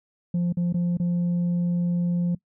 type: tone with dropouts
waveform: sine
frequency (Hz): 174.61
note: F3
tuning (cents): 0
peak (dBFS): -18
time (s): 0.34-2.35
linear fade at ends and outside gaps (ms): 5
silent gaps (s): 0.526-0.57 / 0.727-0.742 / 0.972-0.998
effects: noise-tail reverb RT60 0.1 s tail -22 dB re dry + tanh soft clip ceiling -20 dBFS